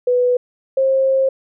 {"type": "tone pair in turn", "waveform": "sine", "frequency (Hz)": [494.5, 533.3], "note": ["B4", "C5"], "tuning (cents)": [2, 33], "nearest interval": "minor second", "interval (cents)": 131, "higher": "second", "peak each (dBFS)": -12, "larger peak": "neither", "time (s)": [[0.07, 0.37], [0.77, 1.29]], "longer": "second", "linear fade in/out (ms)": 5, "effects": []}